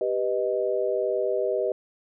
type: chord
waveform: sine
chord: G augmented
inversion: none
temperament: equal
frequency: 392 / 493.9 / 622.3 Hz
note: G4 / B4 / D#5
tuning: 0 / 0 / 0 cents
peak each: -27 dBFS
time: 0.01-1.72 s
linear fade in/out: 2 ms
effects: none